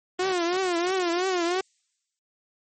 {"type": "tone with vibrato", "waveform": "sawtooth", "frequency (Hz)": 358.8, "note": "F4", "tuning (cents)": 47, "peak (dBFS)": -19, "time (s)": [0.19, 1.61], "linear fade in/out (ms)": 5, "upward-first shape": "triangle", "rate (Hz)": 3, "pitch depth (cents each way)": 130}
{"type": "noise with exponential decay", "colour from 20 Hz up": "violet", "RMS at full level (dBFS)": -35, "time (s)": [1.13, 2.19], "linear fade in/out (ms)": 1, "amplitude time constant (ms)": 230}
{"effects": ["MP3 32 kbps"]}